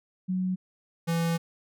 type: tone pair in turn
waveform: sine / square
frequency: 185 / 167.05 Hz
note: F#3 / E3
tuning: 0 / +23 cents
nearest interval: major second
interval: 177 cents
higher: first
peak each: -25 dBFS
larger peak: neither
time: 0.28-0.56 / 1.07-1.38 s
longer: second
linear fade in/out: 20 ms
effects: none